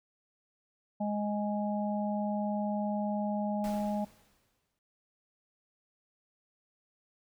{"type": "harmonic tone", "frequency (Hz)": 207.7, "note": "G#3", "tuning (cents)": 0, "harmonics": [1, 3, 4], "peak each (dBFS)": [-31, -36, -37], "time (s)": [1, 4.05], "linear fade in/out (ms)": 10}
{"type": "noise with exponential decay", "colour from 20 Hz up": "pink", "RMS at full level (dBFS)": -45, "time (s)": [3.64, 4.79], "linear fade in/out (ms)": 1, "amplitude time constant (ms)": 250}
{"effects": ["noise-tail reverb RT60 0.7 s tail -26 dB re dry"]}